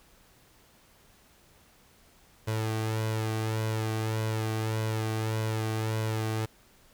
sawtooth tone with flanger, 110 Hz, A2, in tune, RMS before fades -30 dBFS, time 2.47-6.46 s, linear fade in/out 10 ms, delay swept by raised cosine 2 to 2.59 ms, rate 1.7 Hz, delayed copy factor +0.6, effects pink hiss -60 dBFS RMS until 6.93 s

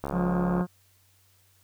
click train, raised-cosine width 1 ms, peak -17 dBFS, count 41, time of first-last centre 0.04-0.61 s, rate 70.2 Hz
harmonic tone, 178.6 Hz, F3, 39 cents sharp, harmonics 1 / 2 / 3 / 4 / 5 / 6 / 7 / 8 / 9, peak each -24 / -34 / -38 / -40 / -44 / -41 / -44 / -46 / -49 dBFS, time 0.11-0.67 s, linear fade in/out 50 ms
effects added 95 Hz sine -64 dBFS peak until 1.63 s + white hiss -64 dBFS RMS until 1.63 s

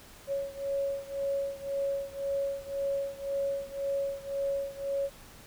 sine beating tone pair, 554 / 555.9 Hz, C#5 / C#5, -1 / +5 cents, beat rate 1.9 Hz, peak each -32 / -34 dBFS, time 0.27-5.1 s, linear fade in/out 50 ms, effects pink hiss -52 dBFS RMS until 5.46 s

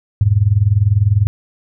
sine tone with tremolo, 102.6 Hz, G#2, 21 cents flat, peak -6 dBFS, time 0.21-1.27 s, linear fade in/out 0 ms, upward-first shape sine, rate 20 Hz, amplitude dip 85%, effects none

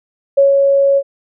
sine tone with ADSR envelope, 554.4 Hz, C#5, in tune, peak -5 dBFS, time 0.37-1.03 s, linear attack 12 ms, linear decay 140 ms, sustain -3 dB, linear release 58 ms, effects none

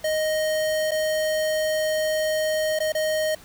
square tone with dropouts, 622.3 Hz, D#5, in tune, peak -22 dBFS, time 0.04-3.35 s, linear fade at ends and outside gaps 5 ms, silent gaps 0.91-0.916 / 2.79-2.802 / 2.922-2.949 s, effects pink hiss -48 dBFS RMS until 3.44 s

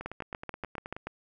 two click trains, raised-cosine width 0.5 ms, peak -20 / -24 dBFS, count 8 / 10, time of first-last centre 0.06-1.07 / 0.01-0.965 s, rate 6.93 / 9.42 Hz, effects none

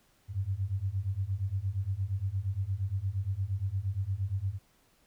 sine beating tone pair, 92.5 / 101.1 Hz, F#2 / G#2, 0 / -46 cents, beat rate 8.6 Hz, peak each -33 / -32 dBFS, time 0.28-4.59 s, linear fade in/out 50 ms, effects pink hiss -67 dBFS RMS until 5.06 s

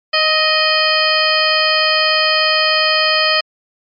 harmonic tone with a mistuned harmonic, 622.3 Hz, D#5, in tune, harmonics 1 / 2 / 3 / 4 / 5 / 7 / 8, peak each -19 / -19 / -19 / -19 / -19 / -19 / -19 dBFS, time 0.13-3.41 s, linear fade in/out 10 ms, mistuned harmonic 2, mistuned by +23 cents, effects MP3 64 kbps

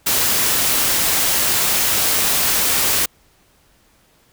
white noise, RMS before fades -17 dBFS, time 0.06-3.06 s, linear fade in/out 10 ms, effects pink hiss -56 dBFS RMS until 4.32 s

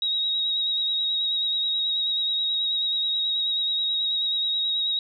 sine tone with vibrato, 3801 Hz, A#7, 33 cents sharp, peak -22 dBFS, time 0.02-4.99 s, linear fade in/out 2 ms, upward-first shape sine, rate 9.3 Hz, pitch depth 23 cents each way, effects none

